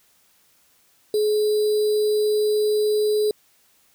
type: tone with sample-and-hold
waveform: sine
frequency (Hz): 423.4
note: G#4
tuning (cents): +33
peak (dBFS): -17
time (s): 1.14-3.31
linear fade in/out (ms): 2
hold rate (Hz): 4410
effects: white hiss -60 dBFS RMS until 3.94 s